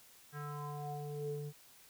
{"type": "tone with low-pass filter sweep", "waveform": "square", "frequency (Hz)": 146.83, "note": "D3", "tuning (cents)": 0, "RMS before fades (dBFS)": -42, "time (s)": [0.32, 1.53], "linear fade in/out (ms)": 50, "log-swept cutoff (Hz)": [1600, 320], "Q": 5.6, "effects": ["white hiss -61 dBFS RMS until 1.89 s"]}